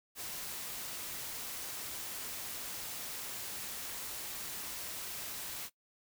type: noise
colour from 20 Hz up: white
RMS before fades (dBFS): -42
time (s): 0.15-5.7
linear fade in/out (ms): 50
effects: noise-tail reverb RT60 0.1 s tail -19 dB re dry